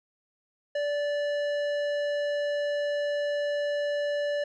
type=tone with tanh clipping; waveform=sine; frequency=582 Hz; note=D5; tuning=16 cents flat; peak=-28 dBFS; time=0.75-4.44 s; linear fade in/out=5 ms; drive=14 dB; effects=none